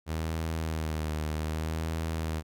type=tone with vibrato; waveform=sawtooth; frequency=79 Hz; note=D#2; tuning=27 cents sharp; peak=-26 dBFS; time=0.06-2.43 s; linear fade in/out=50 ms; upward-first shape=sine; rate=0.65 Hz; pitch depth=42 cents each way; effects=none